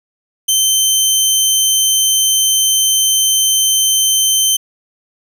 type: tone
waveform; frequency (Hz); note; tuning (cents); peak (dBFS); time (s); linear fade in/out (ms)
15% pulse; 3100; G7; -20; -3; 0.48-4.57; 10
effects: none